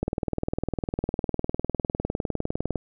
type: click train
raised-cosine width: 2 ms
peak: -12 dBFS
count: 55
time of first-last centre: 0.03-2.757 s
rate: 19.8 Hz
effects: none